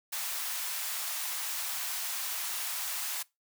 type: high-pass noise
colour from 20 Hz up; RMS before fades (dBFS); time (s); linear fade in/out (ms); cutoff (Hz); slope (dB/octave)
white; -35; 0.12-3.23; 10; 730; 24
effects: noise-tail reverb RT60 0.2 s tail -21 dB re dry